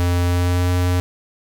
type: tone with pitch glide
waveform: square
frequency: 88.1 to 89.43 Hz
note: F2 to F2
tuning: +16 to +42 cents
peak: -16 dBFS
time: 0-1 s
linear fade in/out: 0 ms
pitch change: +26 cents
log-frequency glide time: 0.26-0.69 s
effects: none